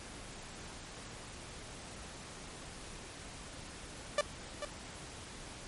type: tone with echo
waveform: sawtooth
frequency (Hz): 587.3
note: D5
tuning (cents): 0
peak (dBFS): -23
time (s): 4.18-4.21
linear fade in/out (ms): 2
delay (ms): 440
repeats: 1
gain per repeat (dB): -10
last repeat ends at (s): 4.65
effects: pink hiss -48 dBFS RMS until 5.67 s + MP3 48 kbps